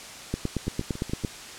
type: two click trains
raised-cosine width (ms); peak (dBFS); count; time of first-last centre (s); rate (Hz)
3; -13 / -23; 9 / 5; 0.34-1.248 / 0.67-1.238; 8.81 / 7.04
effects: white hiss -41 dBFS RMS until 1.58 s + low-pass 8000 Hz 12 dB/octave